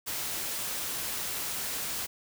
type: noise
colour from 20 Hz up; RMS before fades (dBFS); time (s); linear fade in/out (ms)
white; -34; 0.06-2.07; 20
effects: none